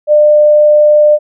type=tone; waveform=sine; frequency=599 Hz; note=D5; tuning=34 cents sharp; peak=-3 dBFS; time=0.07-1.19 s; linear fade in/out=50 ms; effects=none